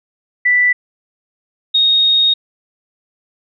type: tone pair in turn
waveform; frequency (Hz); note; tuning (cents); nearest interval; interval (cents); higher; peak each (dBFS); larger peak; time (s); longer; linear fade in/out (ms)
sine; 1975.5 / 3729; B6 / A#7; 0 / 0; major seventh; 1100; second; -9; neither; 0.45-0.73 / 1.74-2.34; second; 10
effects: none